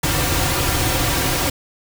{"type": "noise with comb filter", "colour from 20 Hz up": "pink", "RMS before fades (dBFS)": -19, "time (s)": [0.03, 1.5], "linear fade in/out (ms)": 5, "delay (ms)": 4.7, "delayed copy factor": -0.7, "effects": []}